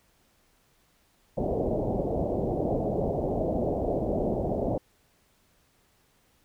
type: low-pass noise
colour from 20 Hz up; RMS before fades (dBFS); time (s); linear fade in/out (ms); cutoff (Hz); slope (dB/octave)
white; -28; 1.37-4.78; 5; 690; 48
effects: pink hiss -66 dBFS RMS until 6.44 s